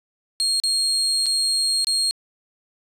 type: tone with dropouts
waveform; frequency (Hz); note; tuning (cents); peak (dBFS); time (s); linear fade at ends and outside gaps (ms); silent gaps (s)
35% pulse; 4248; C8; +25; -17; 0.4-2.11; 0; 0.6-0.637 / 1.259-1.265 / 1.845-1.87
effects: resampled to 32000 Hz